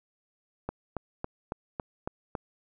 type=click train; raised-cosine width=1 ms; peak=-18 dBFS; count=7; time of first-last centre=0.69-2.352 s; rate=3.61 Hz; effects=none